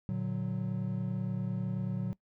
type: chord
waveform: triangle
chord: Bb augmented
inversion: none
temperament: equal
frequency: 116.54 / 146.83 / 185 Hz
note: Bb2 / D3 / F#3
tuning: 0 / 0 / 0 cents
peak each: -34 / -36 / -32 dBFS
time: 0.09-2.13 s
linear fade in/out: 0 ms
effects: noise-tail reverb RT60 0.1 s tail -21 dB re dry